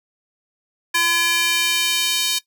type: tone with high-pass filter sweep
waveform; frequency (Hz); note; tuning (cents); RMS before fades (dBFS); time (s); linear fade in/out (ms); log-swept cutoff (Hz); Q
square; 339.9; F4; -47; -19; 0.94-2.39; 10; 1700 to 3600; 1.6
effects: noise-tail reverb RT60 0.1 s tail -17 dB re dry